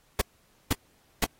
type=noise bursts; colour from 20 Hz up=pink; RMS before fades=-23 dBFS; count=3; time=0.19-1.245 s; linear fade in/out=5 ms; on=25 ms; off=490 ms; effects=pink hiss -65 dBFS RMS until 1.39 s + AAC 48 kbps